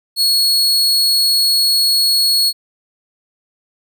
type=tone; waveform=40% pulse; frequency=4341 Hz; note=C#8; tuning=37 cents flat; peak=-10 dBFS; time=0.16-2.53 s; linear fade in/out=50 ms; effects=none